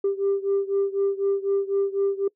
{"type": "beating tone pair", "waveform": "sine", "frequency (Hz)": [394.2, 398.2], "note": ["G4", "G4"], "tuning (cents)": [10, 27], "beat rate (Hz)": 4, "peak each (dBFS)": [-22, -24], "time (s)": [0.04, 2.28], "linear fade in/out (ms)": 5, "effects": ["noise-tail reverb RT60 0.1 s tail -24 dB re dry", "tanh soft clip ceiling -16 dBFS"]}